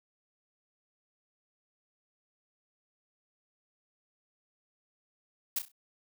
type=noise with echo; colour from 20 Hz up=blue; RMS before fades=-30 dBFS; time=5.56-5.59 s; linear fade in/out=5 ms; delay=32 ms; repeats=4; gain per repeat=-9 dB; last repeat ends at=5.718 s; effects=none